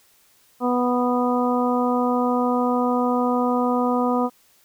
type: harmonic tone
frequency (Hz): 246.7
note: B3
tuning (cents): -2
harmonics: 1 / 2 / 3 / 4 / 5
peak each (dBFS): -21 / -24 / -26 / -27 / -28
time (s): 0.6-4.3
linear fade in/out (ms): 50
effects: white hiss -58 dBFS RMS until 4.64 s